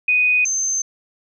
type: tone pair in turn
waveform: sine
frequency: 2489 / 6258 Hz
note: D#7 / G8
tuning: 0 / -4 cents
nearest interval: octave + major third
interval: 1596 cents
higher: second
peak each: -13 / -18 dBFS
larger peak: first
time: 0.08-0.45 / 0.45-0.82 s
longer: neither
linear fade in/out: 5 ms
effects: none